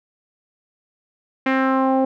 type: tone with low-pass filter sweep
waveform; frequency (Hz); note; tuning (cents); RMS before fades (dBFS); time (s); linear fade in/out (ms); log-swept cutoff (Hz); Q
sawtooth; 264.6; C4; +20; -18; 1.46-2.05; 5; 2200 to 650; 2.5
effects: none